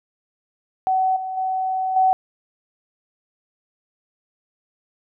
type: tone with level steps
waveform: sine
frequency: 754 Hz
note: F#5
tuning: 32 cents sharp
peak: -16 / -25 / -20 / -13 dBFS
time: 0.87-2.13 s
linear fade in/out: 0 ms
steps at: 1.16 / 1.37 / 1.96 s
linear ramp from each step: 5 ms
effects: none

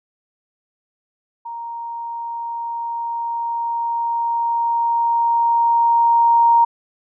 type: tone with level ramp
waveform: sine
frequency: 933 Hz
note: A#5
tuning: 1 cent sharp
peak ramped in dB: -27 to -9 dBFS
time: 1.45-6.65 s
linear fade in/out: 10 ms
effects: none

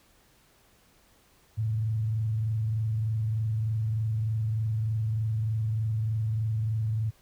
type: tone with frequency modulation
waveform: sine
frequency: 110.1 Hz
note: A2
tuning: 2 cents sharp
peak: -25 dBFS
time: 1.57-7.11 s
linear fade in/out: 20 ms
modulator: 23.3 Hz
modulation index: 0.27
effects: pink hiss -62 dBFS RMS until 7.21 s

